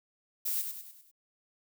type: noise with echo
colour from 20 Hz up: violet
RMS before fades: -32 dBFS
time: 0.45-0.62 s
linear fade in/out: 10 ms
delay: 99 ms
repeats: 5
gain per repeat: -6 dB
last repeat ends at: 1.115 s
effects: none